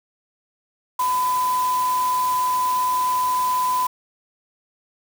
sine tone in noise, 1005 Hz, B5, 30 cents sharp, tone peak -18 dBFS, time 0.99-3.87 s, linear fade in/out 5 ms, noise white, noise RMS -33 dBFS, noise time 0.99-3.87 s, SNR +12 dB, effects none

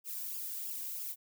violet noise with flanger, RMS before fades -40 dBFS, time 0.04-1.16 s, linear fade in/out 50 ms, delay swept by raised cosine 0.49 to 1.59 ms, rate 3.1 Hz, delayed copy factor -0.65, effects none

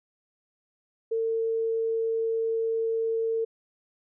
sine tone, 451.7 Hz, A4, 45 cents sharp, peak -24 dBFS, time 1.11-3.45 s, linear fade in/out 10 ms, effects none

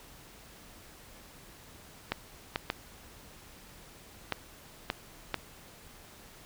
clicks, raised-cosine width 0.3 ms, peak -13 dBFS, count 6, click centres 2.12 / 2.559 / 2.701 / 4.323 / 4.901 / 5.343 s, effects pink hiss -53 dBFS RMS until 6.45 s

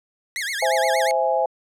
sawtooth tone with vibrato, 1881 Hz, A#6, 15 cents sharp, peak -21 dBFS, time 0.36-1.11 s, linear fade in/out 0 ms, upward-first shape sine, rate 8.5 Hz, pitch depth 280 cents each way
sine chord, C augmented, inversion none, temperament equal, 523.3 / 659.3 / 830.6 Hz, C5 / E5 / G#5, 0 / 0 / 0 cents, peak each -22 dBFS, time 0.62-1.46 s, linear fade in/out 5 ms
effects low-pass 12000 Hz 12 dB/octave

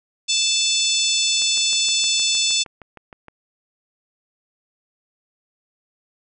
harmonic tone, 879 Hz, A5, 2 cents flat, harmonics 3 / 4 / 5 / 6 / 7 / 8 / 9, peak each -26 / -21 / -26 / -25 / -27 / -27 / -26 dBFS, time 0.28-2.64 s, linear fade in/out 20 ms
click train, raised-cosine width 0.5 ms, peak -25 dBFS, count 13, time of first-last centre 1.42-3.283 s, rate 6.44 Hz
effects none

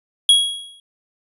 square tone with exponential decay, 3316 Hz, G#7, 3 cents flat, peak -7 dBFS, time 0.29-0.8 s, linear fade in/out 2 ms, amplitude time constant 110 ms, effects resampled to 24000 Hz

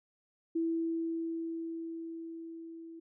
sine tone with level ramp, 329.6 Hz, E4, in tune, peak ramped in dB -28 to -45 dBFS, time 0.55-3 s, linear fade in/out 10 ms, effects none

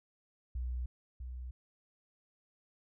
sine tone pair in turn, 61.74 / 62.42 Hz, B1 / B1, 0 / +19 cents, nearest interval unison, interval 19 cents, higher second, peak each -34 / -40 dBFS, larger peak first, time 0.55-0.86 / 1.2-1.51 s, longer neither, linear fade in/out 5 ms, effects none

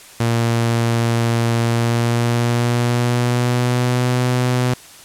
sawtooth tone with pitch glide, 116.54 to 124.9 Hz, A#2 to B2, 0 to +20 cents, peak -11 dBFS, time 0.2-4.74 s, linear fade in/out 5 ms, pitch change +120 cents, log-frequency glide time 1.62-4.21 s, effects white hiss -41 dBFS RMS until 5.04 s + low-pass 11000 Hz 12 dB/octave

